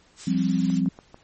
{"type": "noise", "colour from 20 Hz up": "blue", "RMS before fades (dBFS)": -35, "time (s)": [0.16, 0.82], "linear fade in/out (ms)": 50}
{"type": "chord", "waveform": "sine", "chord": "F suspended second", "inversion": "none", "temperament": "equal", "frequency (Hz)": [174.61, 196, 261.6], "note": ["F3", "G3", "C4"], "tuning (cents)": [0, 0, 0], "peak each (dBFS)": -24, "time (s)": [0.27, 0.89], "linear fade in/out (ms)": 5}
{"type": "clicks", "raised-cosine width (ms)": 1, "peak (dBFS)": -28, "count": 4, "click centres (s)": [0.701, 0.86, 0.989, 1.144]}
{"effects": ["pink hiss -58 dBFS RMS until 1.23 s", "MP3 32 kbps"]}